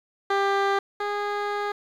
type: tone pair in turn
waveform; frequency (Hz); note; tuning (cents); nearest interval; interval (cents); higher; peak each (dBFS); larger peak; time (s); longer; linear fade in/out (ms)
15% pulse; 396 / 410.9; G4 / G#4; +18 / -18; minor second; 64; second; -14 / -19; first; 0.3-0.79 / 1-1.72; second; 5
effects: low-pass 3000 Hz 12 dB/octave + 9-bit